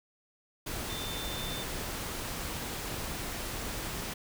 sine tone in noise, 3565 Hz, A7, 22 cents sharp, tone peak -40 dBFS, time 0.89-1.64 s, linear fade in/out 10 ms, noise pink, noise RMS -37 dBFS, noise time 0.66-4.14 s, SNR -6 dB, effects none

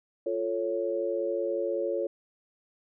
sine chord, F augmented, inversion none, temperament equal, 349.2 / 440 / 554.4 Hz, F4 / A4 / C#5, 0 / 0 / 0 cents, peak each -32 / -32 / -30 dBFS, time 0.26-2.07 s, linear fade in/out 5 ms, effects none

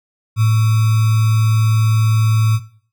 sine tone with sample-and-hold, 110 Hz, A2, in tune, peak -10 dBFS, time 0.36-2.6 s, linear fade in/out 50 ms, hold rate 1225 Hz, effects noise-tail reverb RT60 0.5 s tail -17 dB re dry

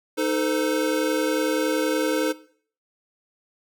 square chord, A diminished, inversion second, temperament equal with one note detuned, 311.1 / 440 / 510.7 Hz, Eb4 / A4 / C5, 0 / 0 / -42 cents, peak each -26 / -27 / -27 dBFS, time 0.17-2.33 s, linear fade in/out 20 ms, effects noise-tail reverb RT60 0.5 s tail -17 dB re dry

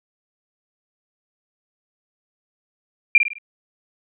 sine tone with echo, 2382 Hz, D7, 24 cents sharp, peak -7 dBFS, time 3.15-3.18 s, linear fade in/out 2 ms, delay 51 ms, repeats 4, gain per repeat -7 dB, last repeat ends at 3.384 s, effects none

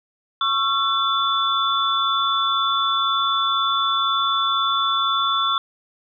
sine tone cluster, 1105 / 1349 / 3479 Hz, C#6 / E6 / A7, -6 / +40 / -20 cents, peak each -22 dBFS, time 0.41-5.58 s, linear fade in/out 2 ms, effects none

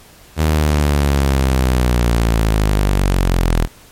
sawtooth linear sweep, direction down, 79 to 40.12 Hz, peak -8 dBFS, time 0.36-3.68 s, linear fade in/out 50 ms, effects pink hiss -44 dBFS RMS until 3.91 s + MP3 64 kbps

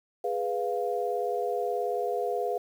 sine chord, F diminished, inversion first, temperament equal, 415.3 / 493.9 / 698.5 Hz, Ab4 / Cb5 / F5, 0 / 0 / 0 cents, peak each -31 dBFS, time 0.24-2.58 s, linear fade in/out 5 ms, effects 9-bit

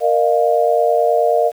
sine chord, Bb suspended fourth, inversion none, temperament equal with one note detuned, 466.2 / 609.1 / 698.5 Hz, Bb4 / Eb5 / F5, 0 / -37 / 0 cents, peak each -16 dBFS, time 0-1.52 s, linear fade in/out 50 ms, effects 7-bit

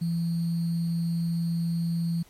sine tone with sample-and-hold, 168.3 Hz, E3, 36 cents sharp, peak -24 dBFS, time 0.01-2.23 s, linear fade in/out 10 ms, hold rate 4410 Hz, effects pink hiss -57 dBFS RMS until 2.29 s + MP3 64 kbps

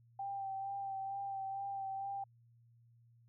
sine tone with vibrato, 784 Hz, G5, in tune, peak -38 dBFS, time 0.19-2.24 s, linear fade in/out 5 ms, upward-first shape sine, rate 2.2 Hz, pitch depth 22 cents each way, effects added 117 Hz sine -63 dBFS peak until 3.28 s

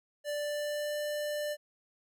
square tone with pitch glide, 587.3 to 593.4 Hz, D5 to D5, 0 to +18 cents, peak -33 dBFS, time 0.24-1.57 s, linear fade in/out 50 ms, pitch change +18 cents, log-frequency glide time 0.35-0.98 s, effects none

